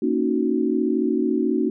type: chord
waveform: sine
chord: D# minor seventh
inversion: second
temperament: equal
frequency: 233.1 / 277.2 / 311.1 / 370 Hz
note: A#3 / C#4 / D#4 / F#4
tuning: 0 / 0 / 0 / 0 cents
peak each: -24 dBFS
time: 0.02-1.7 s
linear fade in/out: 5 ms
effects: none